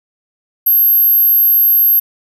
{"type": "tone", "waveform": "sine", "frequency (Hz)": 12544, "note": "G9", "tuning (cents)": 0, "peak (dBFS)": -7, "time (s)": [0.66, 2], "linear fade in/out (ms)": 10, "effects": []}